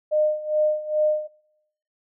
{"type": "tone with tremolo", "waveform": "sine", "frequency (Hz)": 610, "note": "D#5", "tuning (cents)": -34, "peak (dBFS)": -16, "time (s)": [0.11, 1.28], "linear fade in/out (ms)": 20, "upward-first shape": "sine", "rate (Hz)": 2.4, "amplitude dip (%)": 80, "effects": ["noise-tail reverb RT60 0.8 s tail -23 dB re dry"]}